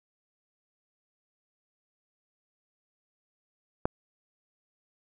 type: click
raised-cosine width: 1 ms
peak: -11 dBFS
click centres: 3.855 s
effects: none